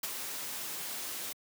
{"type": "noise with ADSR envelope", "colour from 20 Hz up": "white", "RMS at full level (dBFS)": -33, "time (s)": [0.03, 1.33], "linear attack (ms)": 6, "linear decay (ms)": 32, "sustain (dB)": -6, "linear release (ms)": 8, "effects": ["high-pass 150 Hz 12 dB/octave"]}